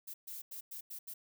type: noise bursts at uneven times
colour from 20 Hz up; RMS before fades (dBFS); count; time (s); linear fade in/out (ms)
violet; -45; 6; 0.07-0.14 / 0.27-0.42 / 0.51-0.61 / 0.71-0.81 / 0.9-0.99 / 1.07-1.14; 10
effects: none